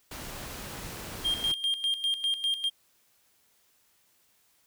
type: noise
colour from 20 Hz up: pink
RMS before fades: -40 dBFS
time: 0.11-1.52 s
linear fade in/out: 5 ms
type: tone with tremolo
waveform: triangle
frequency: 3206 Hz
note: G7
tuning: 38 cents sharp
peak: -23 dBFS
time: 1.24-2.7 s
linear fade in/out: 20 ms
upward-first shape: square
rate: 5 Hz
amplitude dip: 70%
effects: white hiss -67 dBFS RMS until 4.66 s